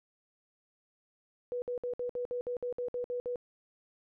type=tone bursts; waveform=sine; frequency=489.9 Hz; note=B4; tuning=14 cents flat; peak=-32 dBFS; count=12; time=1.52-3.358 s; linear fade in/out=0 ms; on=100 ms; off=58 ms; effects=none